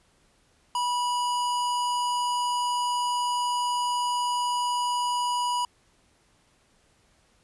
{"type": "tone", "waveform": "square", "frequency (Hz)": 976, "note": "B5", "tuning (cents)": -21, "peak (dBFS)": -25, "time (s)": [0.75, 5.65], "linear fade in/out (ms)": 2, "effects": ["pink hiss -64 dBFS RMS until 7.43 s", "resampled to 24000 Hz"]}